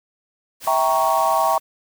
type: noise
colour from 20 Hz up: white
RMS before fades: -33 dBFS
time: 0.6-1.6 s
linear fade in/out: 50 ms
type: chord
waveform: sine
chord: E diminished seventh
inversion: none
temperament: equal with one note detuned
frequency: 654.3 / 784 / 932.3 / 1108.7 Hz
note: E5 / G5 / Bb5 / Db6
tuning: -13 / 0 / 0 / 0 cents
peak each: -21 dBFS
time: 0.67-1.58 s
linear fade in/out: 2 ms
effects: none